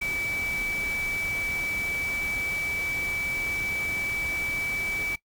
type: tone in noise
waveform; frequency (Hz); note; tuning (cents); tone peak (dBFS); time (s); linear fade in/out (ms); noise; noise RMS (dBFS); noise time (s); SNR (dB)
sine; 2300; D7; -37; -27; 0.01-5.16; 10; pink; -38; 0.01-5.16; +8
effects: noise-tail reverb RT60 0.1 s tail -18 dB re dry